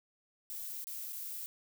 violet noise with dropouts, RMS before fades -42 dBFS, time 0.5-1.46 s, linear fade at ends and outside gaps 0 ms, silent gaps 0.842-0.87 / 1.124-1.129 s, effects none

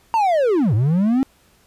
triangle linear two-way sweep, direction down then up, 932.3 to 99.3 to 274.7 Hz, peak -12 dBFS, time 0.14-1.23 s, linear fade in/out 0 ms, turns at 0.74 s, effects pink hiss -56 dBFS RMS until 1.66 s + resampled to 32000 Hz

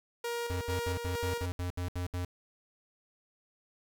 sawtooth tone with tremolo, 472.1 Hz, A#4, 22 cents sharp, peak -29 dBFS, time 0.24-1.46 s, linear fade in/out 5 ms, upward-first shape square, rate 2.2 Hz, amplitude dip 40%
square tone bursts, 89.2 Hz, F2, 37 cents sharp, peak -33 dBFS, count 10, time 0.5-2.248 s, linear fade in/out 0 ms, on 110 ms, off 72 ms
effects none

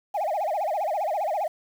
sine tone with vibrato, 712 Hz, F5, 33 cents sharp, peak -22 dBFS, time 0.14-1.48 s, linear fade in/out 10 ms, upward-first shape sine, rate 15 Hz, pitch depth 290 cents each way, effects tanh soft clip ceiling -20 dBFS + 8-bit

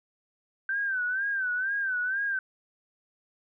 sine tone with vibrato, 1547 Hz, G6, 23 cents flat, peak -26 dBFS, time 0.69-2.39 s, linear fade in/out 2 ms, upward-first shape sine, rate 2.1 Hz, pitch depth 100 cents each way, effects none

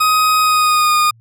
40% pulse tone with pitch glide, 1256 to 1224.5 Hz, D#6 to D#6, +16 to -28 cents, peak -10 dBFS, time 0-1.11 s, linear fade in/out 10 ms, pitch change -44 cents, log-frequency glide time 0.41-0.94 s, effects added 114 Hz sine -45 dBFS peak until 1.2 s

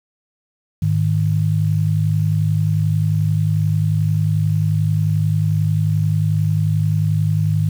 sine tone pair together, 103.62 / 154.9 Hz, G#2 / D#3, -3 / -7 cents, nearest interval perfect fifth, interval 696 cents, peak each -17 dBFS, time 0.82-7.69 s, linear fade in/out 5 ms, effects 7-bit

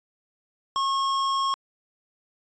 square tone, 1087 Hz, C#6, 34 cents flat, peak -23 dBFS, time 0.76-1.54 s, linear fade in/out 0 ms, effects resampled to 16000 Hz

